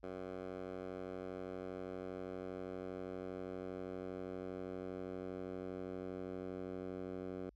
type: tone with band-pass filter sweep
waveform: 10% pulse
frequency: 92.5 Hz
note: F#2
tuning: in tune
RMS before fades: -45 dBFS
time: 0.03-7.5 s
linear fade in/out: 5 ms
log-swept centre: 570 to 370 Hz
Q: 0.87
effects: added 50 Hz sine -65 dBFS peak until 7.55 s